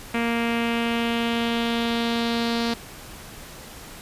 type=tone with low-pass filter sweep; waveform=sawtooth; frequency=233.1 Hz; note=A#3; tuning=in tune; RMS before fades=-24 dBFS; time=0.14-2.74 s; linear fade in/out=5 ms; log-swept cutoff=2400 to 4400 Hz; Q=3; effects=pink hiss -41 dBFS RMS until 4.01 s + resampled to 32000 Hz